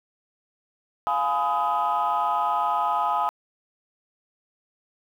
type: chord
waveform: sine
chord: F half-diminished seventh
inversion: none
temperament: just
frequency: 698.5 / 838.1 / 1005.8 / 1257.2 Hz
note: F5 / Ab5 / Cb6 / Eb6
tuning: 0 / +16 / +31 / +18 cents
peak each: -28 / -24 / -26 / -25 dBFS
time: 1.07-3.29 s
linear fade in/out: 0 ms
effects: tanh soft clip ceiling -15 dBFS + 9-bit